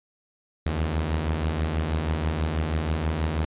sawtooth beating tone pair, 73.42 / 79.62 Hz, D2 / D#2, 0 / +40 cents, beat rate 6.2 Hz, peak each -26 / -21 dBFS, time 0.66-3.45 s, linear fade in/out 0 ms, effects resampled to 8000 Hz

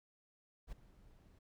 brown noise with ADSR envelope, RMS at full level -45 dBFS, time 0.67-1.39 s, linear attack 54 ms, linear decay 7 ms, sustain -18 dB, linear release 6 ms, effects none

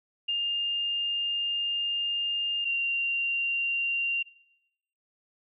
sine tone pair in turn, 2812 / 2770 Hz, F7 / F7, +11 / -15 cents, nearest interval unison, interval 26 cents, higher first, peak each -25 dBFS, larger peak neither, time 0.28-2.65 / 2.65-4.23 s, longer first, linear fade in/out 10 ms, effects noise-tail reverb RT60 0.8 s tail -19 dB re dry

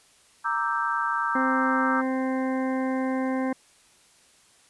sine chord, E half-diminished seventh, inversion second, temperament equal, 932.3 / 1174.7 / 1318.5 / 1568 Hz, Bb5 / D6 / E6 / G6, 0 / 0 / 0 / 0 cents, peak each -29 dBFS, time 0.44-2.02 s, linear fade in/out 20 ms
harmonic tone, 261.3 Hz, C4, 2 cents flat, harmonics 1 / 2 / 3 / 4 / 6 / 7 / 8, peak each -25 / -31 / -35 / -37 / -41 / -42 / -43 dBFS, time 1.35-3.53 s, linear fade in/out 5 ms
effects white hiss -58 dBFS RMS until 4.69 s + resampled to 24000 Hz

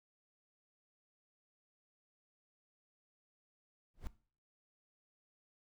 brown noise with exponential growth, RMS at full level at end -37 dBFS, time 3.94-4.07 s, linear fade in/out 0 ms, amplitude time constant 27 ms, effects noise-tail reverb RT60 0.4 s tail -17 dB re dry

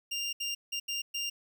25% pulse tone bursts at uneven times, 2794 Hz, F7, in tune, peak -28 dBFS, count 5, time 0.11-0.33 / 0.4-0.55 / 0.72-0.8 / 0.88-1.02 / 1.14-1.3 s, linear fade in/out 10 ms, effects none

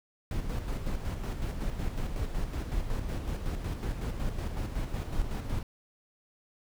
brown noise with tremolo, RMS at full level -31 dBFS, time 0.31-5.63 s, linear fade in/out 2 ms, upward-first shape square, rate 5.4 Hz, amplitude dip 45%, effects none

